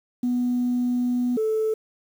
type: tone pair in turn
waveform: sine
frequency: 246.1 / 437.6 Hz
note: B3 / A4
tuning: -6 / -9 cents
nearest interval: minor seventh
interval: 997 cents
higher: second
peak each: -19 dBFS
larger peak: neither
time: 0.23-1.37 / 1.37-1.74 s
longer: first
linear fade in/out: 5 ms
effects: tanh soft clip ceiling -17 dBFS + 8-bit